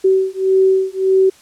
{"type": "beating tone pair", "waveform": "sine", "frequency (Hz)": [380, 381.7], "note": ["F#4", "G4"], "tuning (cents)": [46, -46], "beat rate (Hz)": 1.7, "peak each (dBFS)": -14, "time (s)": [0.04, 1.3], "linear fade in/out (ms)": 10, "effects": ["white hiss -47 dBFS RMS until 1.41 s", "low-pass 9000 Hz 12 dB/octave"]}